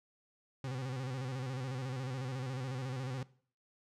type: tone with vibrato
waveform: 40% pulse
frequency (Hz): 129.9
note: C3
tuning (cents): -12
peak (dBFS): -36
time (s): 0.64-3.23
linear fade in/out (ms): 2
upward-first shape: square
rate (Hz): 14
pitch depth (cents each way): 66
effects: noise-tail reverb RT60 0.5 s tail -20 dB re dry + low-pass 7000 Hz 12 dB/octave